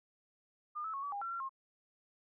sine tone with pitch steps, 1210 / 1305 / 1100 / 1143 / 808 / 1358 / 1369 / 1071 Hz, D#6 / E6 / C#6 / D6 / G#5 / F6 / F6 / C6, -49 / -18 / -14 / -47 / -48 / -49 / -35 / +40 cents, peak -37 dBFS, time 0.75-1.494 s, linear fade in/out 20 ms, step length 93 ms, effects none

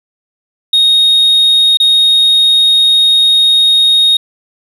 sine tone with dropouts, 3729 Hz, A#7, in tune, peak -3 dBFS, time 0.73-4.17 s, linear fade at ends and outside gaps 5 ms, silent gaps 1.772-1.8 s, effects tanh soft clip ceiling -4 dBFS + 7-bit

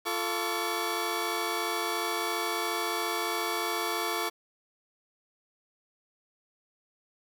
15% pulse tone cluster, 346.2 / 440.6 / 1133 Hz, F4 / A4 / C#6, -15 / +2 / +37 cents, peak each -27 dBFS, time 0.05-4.3 s, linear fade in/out 20 ms, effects 9-bit

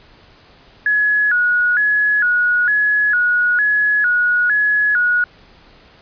sine tone with vibrato, 1568 Hz, G6, in tune, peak -12 dBFS, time 0.86-5.24 s, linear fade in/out 2 ms, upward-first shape square, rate 1.1 Hz, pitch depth 130 cents each way, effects pink hiss -47 dBFS RMS until 6.01 s + resampled to 11025 Hz

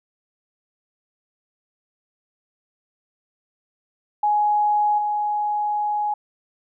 sine tone with level steps, 836 Hz, G#5, 11 cents sharp, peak -16 / -20 dBFS, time 4.23-6.14 s, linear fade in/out 5 ms, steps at 4.98 s, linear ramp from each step 5 ms, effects none

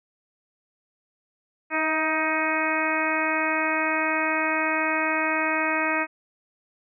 harmonic tone with a mistuned harmonic, 313.8 Hz, D#4, 15 cents sharp, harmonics 1 / 2 / 3 / 4 / 5 / 6 / 7 / 8, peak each -30 / -30 / -30 / -30 / -30 / -30 / -30 / -30 dBFS, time 1.7-6.07 s, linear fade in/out 50 ms, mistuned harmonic 2, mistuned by +24 cents, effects none

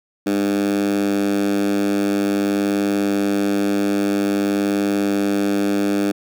10% pulse tone with high-pass filter, 100.5 Hz, G2, 44 cents sharp, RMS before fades -19 dBFS, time 0.26-6.12 s, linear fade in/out 10 ms, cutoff 250 Hz, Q 8, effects none

